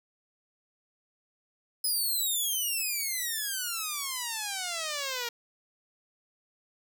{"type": "exponential sweep", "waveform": "5% pulse", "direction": "down", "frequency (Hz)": [5100, 465], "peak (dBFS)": -20, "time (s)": [1.84, 5.29], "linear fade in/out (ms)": 5, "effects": []}